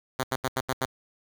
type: tone bursts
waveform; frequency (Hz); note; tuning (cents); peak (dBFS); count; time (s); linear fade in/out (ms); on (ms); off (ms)
5% pulse; 130.81; C3; 0; -14; 6; 0.19-0.856; 5; 46; 78
effects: none